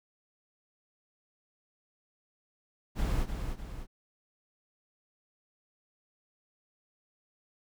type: noise with echo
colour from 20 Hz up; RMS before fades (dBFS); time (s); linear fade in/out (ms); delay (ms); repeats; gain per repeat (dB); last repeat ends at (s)
brown; -29; 2.95-3.27; 50; 300; 2; -6; 3.87
effects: none